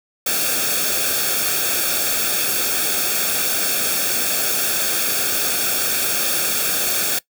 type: noise with comb filter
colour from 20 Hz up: white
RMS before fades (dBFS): -20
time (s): 0.26-7.19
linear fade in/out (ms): 5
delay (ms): 1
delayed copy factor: -0.75
effects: noise-tail reverb RT60 0.1 s tail -20 dB re dry